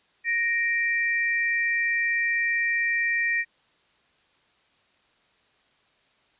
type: tone pair together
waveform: sine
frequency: 1864.7 / 2349 Hz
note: A#6 / D7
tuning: 0 / 0 cents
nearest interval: major third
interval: 400 cents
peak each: -23 / -27 dBFS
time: 0.24-3.45 s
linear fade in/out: 50 ms
effects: white hiss -64 dBFS RMS until 6.39 s + resampled to 8000 Hz